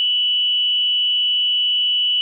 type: tone with frequency modulation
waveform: sine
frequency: 2962 Hz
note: F#7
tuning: 1 cent sharp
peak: -15 dBFS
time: 0-2.21 s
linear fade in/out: 0 ms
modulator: 245 Hz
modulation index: 0.27
effects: none